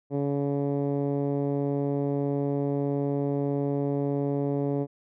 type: tone with low-pass filter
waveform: 10% pulse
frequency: 141.6 Hz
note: C#3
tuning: 37 cents sharp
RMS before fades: -27 dBFS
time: 0.1-4.87 s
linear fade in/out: 50 ms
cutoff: 430 Hz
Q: 1.1
effects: none